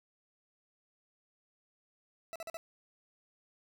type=tone bursts; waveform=40% pulse; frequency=659.3 Hz; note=E5; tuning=in tune; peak=-39 dBFS; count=4; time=2.33-2.57 s; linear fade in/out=0 ms; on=27 ms; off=44 ms; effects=13-bit